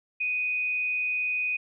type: tone with frequency modulation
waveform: sine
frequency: 2489 Hz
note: D#7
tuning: in tune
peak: -25 dBFS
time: 0.2-1.57 s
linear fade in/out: 10 ms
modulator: 155 Hz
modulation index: 0.22
effects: none

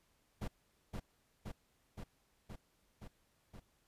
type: noise with echo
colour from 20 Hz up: brown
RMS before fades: -40 dBFS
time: 0.41-0.48 s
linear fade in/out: 10 ms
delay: 520 ms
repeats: 6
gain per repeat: -2 dB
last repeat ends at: 3.6 s
effects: pink hiss -75 dBFS RMS until 3.87 s + resampled to 32000 Hz

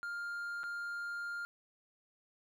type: tone with dropouts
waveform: triangle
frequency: 1403 Hz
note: F6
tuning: 8 cents sharp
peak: -36 dBFS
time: 0.03-1.45 s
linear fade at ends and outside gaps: 0 ms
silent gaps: 0.633-0.639 s
effects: none

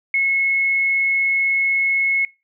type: tone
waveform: sine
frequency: 2182 Hz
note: C#7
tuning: 28 cents flat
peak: -15 dBFS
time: 0.14-2.25 s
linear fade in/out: 2 ms
effects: noise-tail reverb RT60 0.3 s tail -24 dB re dry

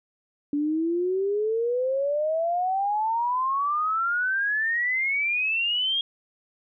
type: exponential sweep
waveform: sine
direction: up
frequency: 286.3 to 3275 Hz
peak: -22 dBFS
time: 0.53-6.01 s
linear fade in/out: 2 ms
effects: none

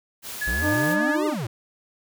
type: noise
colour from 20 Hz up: white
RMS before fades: -35 dBFS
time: 0.22-0.97 s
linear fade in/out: 50 ms
type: tone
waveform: sine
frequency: 1697 Hz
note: G#6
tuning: 37 cents sharp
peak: -24 dBFS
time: 0.41-1.16 s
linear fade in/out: 10 ms
type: exponential two-way sweep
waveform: square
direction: up then down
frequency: 55.3 to 420 to 102.7 Hz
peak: -27 dBFS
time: 0.47-1.47 s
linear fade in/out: 5 ms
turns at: 1.26 s
type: harmonic tone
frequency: 302.1 Hz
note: D4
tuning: 49 cents sharp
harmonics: 1 / 2 / 3 / 4 / 5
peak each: -24 / -27 / -33 / -34 / -47 dBFS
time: 0.61-1.36 s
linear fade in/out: 50 ms
effects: none

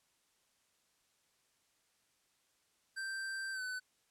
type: tone with pitch glide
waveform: square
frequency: 1567 to 1507.5 Hz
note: G6 to F#6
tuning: -1 to +32 cents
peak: -39 dBFS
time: 2.96-3.8 s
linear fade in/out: 20 ms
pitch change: -67 cents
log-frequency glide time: 3.52-3.62 s
effects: white hiss -75 dBFS RMS until 4.1 s + low-pass 10000 Hz 12 dB/octave

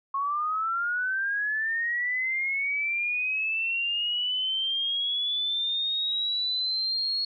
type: linear sweep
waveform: sine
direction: up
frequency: 1088 to 4333 Hz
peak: -25 dBFS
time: 0.14-7.25 s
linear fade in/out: 5 ms
effects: none

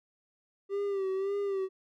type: tone with vibrato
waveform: triangle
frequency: 392 Hz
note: G4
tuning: in tune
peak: -27 dBFS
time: 0.69-1.69 s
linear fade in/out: 50 ms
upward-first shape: sine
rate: 1.8 Hz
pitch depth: 56 cents each way
effects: none

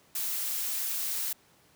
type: noise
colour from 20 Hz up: blue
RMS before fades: -32 dBFS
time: 0.15-1.33 s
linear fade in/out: 5 ms
effects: pink hiss -62 dBFS RMS until 1.75 s + high-pass 100 Hz 12 dB/octave

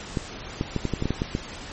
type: clicks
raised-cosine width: 3 ms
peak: -11 dBFS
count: 10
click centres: 0.172 / 0.611 / 0.763 / 0.853 / 0.937 / 1.024 / 1.056 / 1.106 / 1.219 / 1.351 s
effects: pink hiss -38 dBFS RMS until 1.72 s + MP3 32 kbps

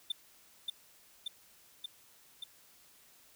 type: tone with echo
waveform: triangle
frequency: 3563 Hz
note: A7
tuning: 21 cents sharp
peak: -29 dBFS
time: 0.1-0.12 s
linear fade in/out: 5 ms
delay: 580 ms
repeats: 4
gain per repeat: -2 dB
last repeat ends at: 2.44 s
effects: white hiss -62 dBFS RMS until 3.35 s

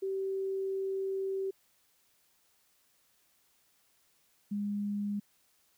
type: tone pair in turn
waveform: sine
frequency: 386 / 204.5 Hz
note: G4 / G#3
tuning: -27 / -26 cents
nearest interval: major seventh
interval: 1099 cents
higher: first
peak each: -31 / -31 dBFS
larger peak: neither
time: 0.02-1.51 / 4.51-5.2 s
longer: first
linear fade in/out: 10 ms
effects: white hiss -70 dBFS RMS until 5.77 s

